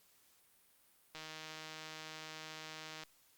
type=click train; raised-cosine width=0.2 ms; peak=-30 dBFS; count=297; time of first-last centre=1.15-3.035 s; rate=157 Hz; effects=white hiss -69 dBFS RMS until 3.37 s + Opus 48 kbps